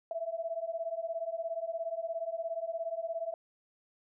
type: beating tone pair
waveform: sine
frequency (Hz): 653 / 670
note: E5 / E5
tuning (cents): -17 / +28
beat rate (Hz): 17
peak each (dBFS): -37 / -36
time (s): 0.11-3.34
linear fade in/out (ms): 2
effects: none